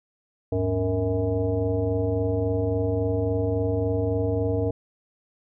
sine tone with frequency modulation, 283.3 Hz, C#4, 38 cents sharp, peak -21 dBFS, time 0.52-4.71 s, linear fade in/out 5 ms, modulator 181 Hz, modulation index 1.7, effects none

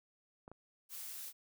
clicks, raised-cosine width 1 ms, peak -37 dBFS, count 2, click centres 0.479 / 0.516 s
blue noise, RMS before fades -46 dBFS, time 0.89-1.33 s, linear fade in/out 50 ms
effects none

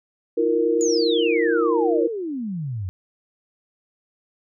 sine chord, Eb suspended second, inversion none, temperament equal with one note detuned, 319 / 349.2 / 466.2 Hz, Eb4 / F4 / Bb4, +43 / 0 / 0 cents, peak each -24 / -23 / -19 dBFS, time 0.37-2.08 s, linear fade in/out 10 ms
sine exponential sweep, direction down, 7040 to 87.31 Hz, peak -25 dBFS, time 0.81-2.89 s, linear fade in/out 0 ms
effects none

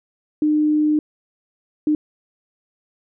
sine tone bursts at uneven times, 303 Hz, D#4, 46 cents flat, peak -14 dBFS, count 2, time 0.42-0.99 / 1.87-1.95 s, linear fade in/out 2 ms, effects none

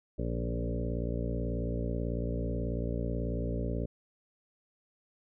harmonic tone with a mistuned harmonic, 58.27 Hz, A#1, in tune, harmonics 1 / 2 / 3 / 4 / 5 / 7 / 8 / 9 / 10, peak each -34 / -37 / -39 / -40 / -41 / -42 / -43 / -44 / -44 dBFS, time 0.18-3.86 s, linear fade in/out 10 ms, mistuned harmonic 2, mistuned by +16 cents, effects none

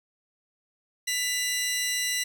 15% pulse tone pair together, 1992.6 / 2818 Hz, B6 / F7, +15 / +15 cents, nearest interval tritone, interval 600 cents, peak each -21 / -24 dBFS, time 1.07-2.24 s, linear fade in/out 10 ms, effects none

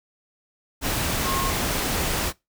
sine tone in noise, 1077 Hz, C6, 50 cents sharp, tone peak -26 dBFS, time 1.23-1.53 s, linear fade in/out 50 ms, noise pink, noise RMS -25 dBFS, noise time 0.81-2.33 s, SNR -4 dB, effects noise-tail reverb RT60 0.2 s tail -22 dB re dry

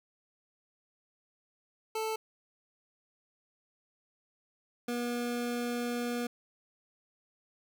25% pulse tone pair in turn, 440 / 240.7 Hz, A4 / B3, 0 / -44 cents, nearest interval minor seventh, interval 1044 cents, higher first, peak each -28 dBFS, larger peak neither, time 1.95-2.16 / 4.88-6.27 s, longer second, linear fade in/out 5 ms, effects none

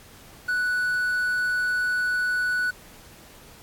triangle tone with quantisation, 1480 Hz, F#6, in tune, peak -20 dBFS, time 0.48-2.71 s, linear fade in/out 10 ms, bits 8, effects pink hiss -49 dBFS RMS until 3.62 s + AAC 64 kbps

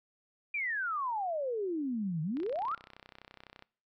sine exponential two-way sweep, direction down then up, 2436 to 150 to 1423 Hz, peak -31 dBFS, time 0.54-2.75 s, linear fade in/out 5 ms, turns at 2.22 s
click train, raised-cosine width 0.3 ms, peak -33 dBFS, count 41, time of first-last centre 2.37-3.624 s, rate 31.9 Hz
effects noise-tail reverb RT60 0.5 s tail -24 dB re dry

